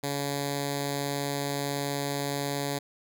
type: tone with notch filter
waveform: 5% pulse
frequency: 141.5 Hz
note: C#3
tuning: 36 cents sharp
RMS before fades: -31 dBFS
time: 0.03-2.79 s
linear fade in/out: 10 ms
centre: 1300 Hz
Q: 0.87
effects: none